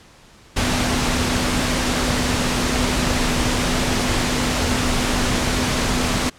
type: tone in noise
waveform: sine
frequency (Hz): 248.4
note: B3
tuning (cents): +10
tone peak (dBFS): -25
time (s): 0.56-6.3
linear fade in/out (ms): 10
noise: pink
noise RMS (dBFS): -20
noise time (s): 0.56-6.3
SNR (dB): -8
effects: pink hiss -48 dBFS RMS until 6.38 s + low-pass 8000 Hz 12 dB/octave